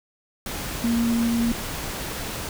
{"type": "tone in noise", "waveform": "sine", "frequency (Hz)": 233.1, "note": "A#3", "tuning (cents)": 0, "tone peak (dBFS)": -19, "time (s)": [0.84, 1.52], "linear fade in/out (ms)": 2, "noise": "pink", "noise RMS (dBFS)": -31, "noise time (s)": [0.46, 2.49], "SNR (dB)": 9, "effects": []}